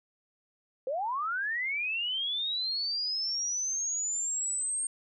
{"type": "linear sweep", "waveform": "sine", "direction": "up", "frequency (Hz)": [493.9, 8610], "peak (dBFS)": -29, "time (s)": [0.87, 4.87], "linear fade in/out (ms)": 2, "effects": []}